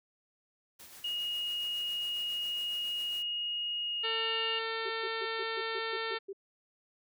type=noise with tremolo; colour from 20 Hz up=white; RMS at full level=-50 dBFS; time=0.79-3.23 s; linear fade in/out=10 ms; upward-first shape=sine; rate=7.3 Hz; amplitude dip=40%
type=tone with pitch glide; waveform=sine; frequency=2872 to 2829 Hz; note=F7 to F7; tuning=+48 to +22 cents; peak=-32 dBFS; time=1.04-4.59 s; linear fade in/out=5 ms; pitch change=-26 cents; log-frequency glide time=3.83-4.46 s
type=harmonic tone; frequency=450 Hz; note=A4; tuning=39 cents sharp; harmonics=1 / 2 / 3 / 4 / 5 / 6 / 7 / 8 / 9 / 10; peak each=-38 / -43 / -40 / -40 / -43 / -46 / -46 / -44 / -48 / -49 dBFS; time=4.03-6.19 s; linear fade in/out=20 ms
type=tone bursts; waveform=sine; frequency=392.1 Hz; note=G4; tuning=in tune; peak=-37 dBFS; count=9; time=4.85-6.331 s; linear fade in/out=10 ms; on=49 ms; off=130 ms
effects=none